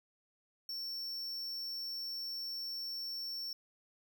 square tone, 5440 Hz, F8, 46 cents flat, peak -39 dBFS, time 0.69-3.53 s, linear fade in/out 2 ms, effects none

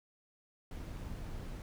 brown noise with amplitude modulation, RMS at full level -41 dBFS, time 0.71-1.62 s, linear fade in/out 2 ms, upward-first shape sine, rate 207 Hz, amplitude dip 40%, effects none

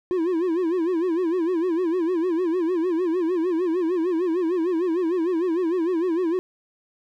triangle tone with vibrato, 345.1 Hz, F4, 21 cents flat, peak -18 dBFS, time 0.11-6.39 s, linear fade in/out 0 ms, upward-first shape sine, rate 6.6 Hz, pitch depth 140 cents each way, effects none

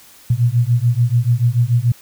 sine beating tone pair, 116.54 / 123.44 Hz, A#2 / B2, 0 / 0 cents, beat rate 6.9 Hz, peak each -15 dBFS, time 0.3-1.92 s, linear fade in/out 5 ms, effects white hiss -45 dBFS RMS until 2.01 s

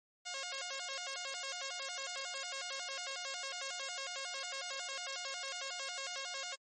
5% pulse tone with vibrato, 623 Hz, D#5, 2 cents sharp, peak -28 dBFS, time 0.25-6.56 s, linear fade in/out 20 ms, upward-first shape square, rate 5.5 Hz, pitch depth 240 cents each way, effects low-pass 12000 Hz 12 dB/octave + MP3 32 kbps

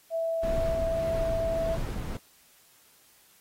sine tone, 658 Hz, E5, 3 cents flat, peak -26 dBFS, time 0.1-1.78 s, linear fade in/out 50 ms
brown noise with tremolo, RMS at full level -31 dBFS, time 0.43-2.17 s, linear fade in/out 2 ms, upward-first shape triangle, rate 1.7 Hz, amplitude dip 30%
effects white hiss -60 dBFS RMS until 3.4 s + AAC 48 kbps

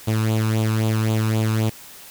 sawtooth tone with flanger, 110 Hz, A2, in tune, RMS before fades -20 dBFS, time 0.07-1.7 s, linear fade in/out 10 ms, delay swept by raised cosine 0.27 to 0.8 ms, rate 3.8 Hz, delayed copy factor +0.7, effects white hiss -42 dBFS RMS until 2.1 s

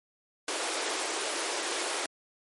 pink high-pass noise, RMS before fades -32 dBFS, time 0.48-2.06 s, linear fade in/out 2 ms, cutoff 320 Hz, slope 48 dB/octave, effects MP3 48 kbps

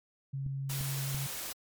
sine tone, 136.5 Hz, C#3, 26 cents flat, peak -33 dBFS, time 0.33-1.27 s, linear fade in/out 10 ms
clicks, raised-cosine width 5 ms, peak -31 dBFS, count 3, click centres 0.464 / 0.81 / 1.146 s
white noise, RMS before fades -39 dBFS, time 0.69-1.53 s, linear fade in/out 10 ms
effects MP3 96 kbps

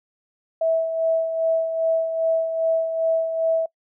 sine tone with tremolo, 652 Hz, E5, 19 cents flat, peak -16 dBFS, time 0.61-3.66 s, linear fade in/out 5 ms, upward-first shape sine, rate 2.5 Hz, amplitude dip 55%, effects noise-tail reverb RT60 0.1 s tail -24 dB re dry

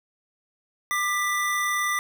square tone pair together, 1193 / 1975.5 Hz, D6 / B6, +27 / 0 cents, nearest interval major sixth, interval 873 cents, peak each -27 / -26 dBFS, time 0.91-1.99 s, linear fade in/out 0 ms, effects none

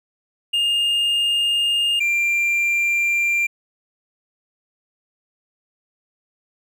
triangle tone pair in turn, 2826 / 2376 Hz, F7 / D7, +20 / +20 cents, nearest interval minor third, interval 300 cents, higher first, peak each -15 dBFS, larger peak neither, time 0.53-2 / 2-3.47 s, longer neither, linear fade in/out 10 ms, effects none

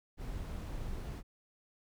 brown noise, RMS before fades -40 dBFS, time 0.17-1.23 s, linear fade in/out 50 ms, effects none

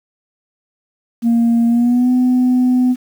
sine tone with pitch glide, 233.1 to 251.3 Hz, A#3 to B3, 0 to +30 cents, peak -8 dBFS, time 1.22-2.96 s, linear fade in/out 50 ms, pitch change +130 cents, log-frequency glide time 1.67-2.11 s, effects tanh soft clip ceiling -8 dBFS + 7-bit

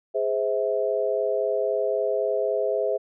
sine chord, Ab augmented, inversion none, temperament just, 415.3 / 519.1 / 648.9 Hz, Ab4 / C5 / E5, 0 / -14 / -27 cents, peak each -26 dBFS, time 0.14-2.98 s, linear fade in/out 20 ms, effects none

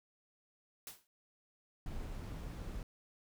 white noise with exponential decay, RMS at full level -44 dBFS, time 0.87-1.07 s, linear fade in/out 1 ms, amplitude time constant 43 ms
brown noise, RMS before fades -43 dBFS, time 1.86-2.83 s, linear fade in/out 2 ms
effects none

